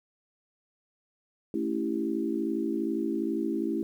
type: chord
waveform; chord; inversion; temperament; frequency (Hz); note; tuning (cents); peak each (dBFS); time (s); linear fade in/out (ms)
sine; A dominant seventh; none; equal; 220 / 277.2 / 329.6 / 392; A3 / C#4 / E4 / G4; 0 / 0 / 0 / 0; -33 / -33 / -30 / -35; 1.54-3.83; 2
effects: 10-bit